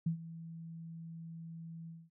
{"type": "tone with ADSR envelope", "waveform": "sine", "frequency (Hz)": 164.81, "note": "E3", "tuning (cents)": 0, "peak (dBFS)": -28, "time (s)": [0.06, 2.1], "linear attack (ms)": 7, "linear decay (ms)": 100, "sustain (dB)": -16, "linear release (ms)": 220, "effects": []}